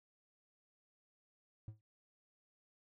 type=tone with exponential decay; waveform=triangle; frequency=107.9 Hz; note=A2; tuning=33 cents flat; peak=-39 dBFS; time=1.68-1.81 s; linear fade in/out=0 ms; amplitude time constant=28 ms; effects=none